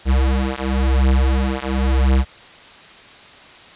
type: beating tone pair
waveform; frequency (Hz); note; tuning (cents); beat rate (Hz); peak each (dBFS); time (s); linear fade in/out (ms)
square; 65.41 / 66.37; C2 / C2; 0 / +25; 0.96; -18; 0.05-2.25; 50
effects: white hiss -42 dBFS RMS until 3.75 s + resampled to 8000 Hz